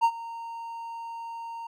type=tone with ADSR envelope; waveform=triangle; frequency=923 Hz; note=A#5; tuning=17 cents flat; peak=-14 dBFS; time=0.01-1.67 s; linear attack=33 ms; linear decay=63 ms; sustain=-19 dB; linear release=5 ms; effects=none